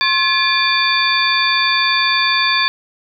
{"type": "tone cluster", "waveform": "sine", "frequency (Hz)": [1071, 1710, 2398, 3546, 4566], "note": ["C6", "A6", "D7", "A7", "D8"], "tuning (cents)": [40, -50, 36, 13, -50], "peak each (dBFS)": -19, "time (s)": [0.01, 2.68], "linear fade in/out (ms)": 0, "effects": []}